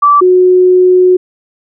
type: tone pair in turn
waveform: sine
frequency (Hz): 1161 / 365.7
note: D6 / F#4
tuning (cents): -20 / -20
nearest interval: octave + minor sixth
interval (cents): 2000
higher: first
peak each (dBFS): -3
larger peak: neither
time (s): 0.02-0.21 / 0.21-1.17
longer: second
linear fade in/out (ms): 10
effects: none